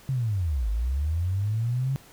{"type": "linear two-way sweep", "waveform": "sine", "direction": "down then up", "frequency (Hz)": [137.7, 50.3, 137.7], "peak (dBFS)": -23, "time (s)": [0.09, 1.96], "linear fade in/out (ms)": 0, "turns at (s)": 0.69, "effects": ["pink hiss -52 dBFS RMS until 2.12 s"]}